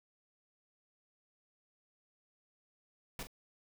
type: noise with echo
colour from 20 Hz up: pink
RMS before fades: -41 dBFS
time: 3.19-3.23 s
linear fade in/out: 2 ms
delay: 41 ms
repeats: 1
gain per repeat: -9 dB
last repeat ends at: 3.271 s
effects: none